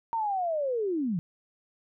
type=linear sweep; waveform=sine; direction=down; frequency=932.3 to 157.4 Hz; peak=-26 dBFS; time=0.13-1.19 s; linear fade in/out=0 ms; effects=none